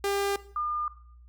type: tone pair in turn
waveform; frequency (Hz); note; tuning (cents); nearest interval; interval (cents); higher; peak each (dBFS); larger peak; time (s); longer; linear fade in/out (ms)
sawtooth / sine; 399.6 / 1207.9; G4 / D6; +33 / +48; octave + perfect fifth; 1915; second; -22 / -27; first; 0.04-0.36 / 0.56-0.88; neither; 2
effects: noise-tail reverb RT60 0.6 s tail -17 dB re dry + added 60 Hz sine -49 dBFS peak until 1.28 s